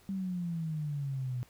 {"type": "exponential sweep", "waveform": "sine", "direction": "down", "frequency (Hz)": [196.4, 121.9], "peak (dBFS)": -32, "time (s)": [0.09, 1.43], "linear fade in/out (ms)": 0, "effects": ["pink hiss -62 dBFS RMS until 1.49 s"]}